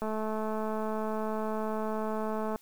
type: click train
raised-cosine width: 1 ms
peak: -21 dBFS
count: 552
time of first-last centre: 0.02-2.559 s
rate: 217 Hz
effects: white hiss -61 dBFS RMS until 2.61 s